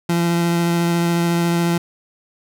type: tone with vibrato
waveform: 30% pulse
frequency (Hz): 170.7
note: F3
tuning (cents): -39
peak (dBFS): -13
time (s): 0.09-1.78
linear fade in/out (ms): 5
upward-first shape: sine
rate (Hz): 14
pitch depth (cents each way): 10
effects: none